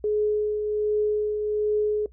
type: tone with tremolo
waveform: sine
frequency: 422 Hz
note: G#4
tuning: 28 cents sharp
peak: -19 dBFS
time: 0.04-2.06 s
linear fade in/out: 2 ms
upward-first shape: triangle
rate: 1.3 Hz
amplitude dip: 45%
effects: noise-tail reverb RT60 0.1 s tail -20 dB re dry + added 60 Hz sine -48 dBFS peak until 2.12 s